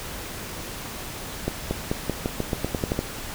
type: accelerating click train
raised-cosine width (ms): 2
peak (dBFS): -10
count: 12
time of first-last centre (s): 1.48-2.991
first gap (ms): 230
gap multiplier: 0.89
effects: pink hiss -35 dBFS RMS until 3.34 s